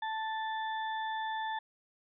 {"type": "harmonic tone", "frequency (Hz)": 880, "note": "A5", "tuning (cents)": 0, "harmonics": [1, 2, 4], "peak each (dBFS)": [-34, -40, -46], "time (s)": [0.02, 1.59], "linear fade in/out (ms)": 5, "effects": []}